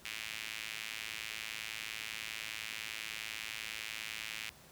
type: tone with high-pass filter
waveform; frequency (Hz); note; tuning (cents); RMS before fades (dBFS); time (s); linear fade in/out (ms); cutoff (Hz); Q
sawtooth; 110; A2; 0; -43; 0.05-4.5; 0; 2400; 2.4
effects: pink hiss -58 dBFS RMS until 4.71 s + high-pass 60 Hz 12 dB/octave